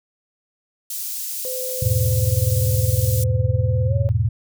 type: high-pass noise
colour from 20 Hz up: white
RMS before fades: -28 dBFS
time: 0.9-3.24 s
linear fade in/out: 5 ms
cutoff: 5900 Hz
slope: 12 dB/octave
type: tone with pitch glide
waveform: sine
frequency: 511 to 557.2 Hz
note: C5 to C#5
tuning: -41 to +9 cents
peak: -27 dBFS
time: 1.45-4.09 s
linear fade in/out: 0 ms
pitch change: +150 cents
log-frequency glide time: 3.86-3.94 s
type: chord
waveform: sine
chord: E major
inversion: none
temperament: equal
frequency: 82.41 / 103.83 / 123.47 Hz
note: E2 / G#2 / B2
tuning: 0 / 0 / 0 cents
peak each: -23 / -19 / -21 dBFS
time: 1.82-4.29 s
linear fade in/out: 5 ms
effects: none